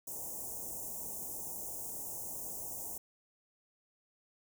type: band-stop noise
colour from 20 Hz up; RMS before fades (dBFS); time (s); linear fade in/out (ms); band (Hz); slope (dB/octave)
white; -42; 0.07-2.98; 5; 910 to 6300; 48
effects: none